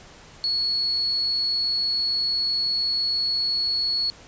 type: tone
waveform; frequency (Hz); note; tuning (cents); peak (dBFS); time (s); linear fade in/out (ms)
sine; 4373; C#8; -24; -21; 0.44-4.1; 0
effects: pink hiss -47 dBFS RMS until 4.27 s + resampled to 16000 Hz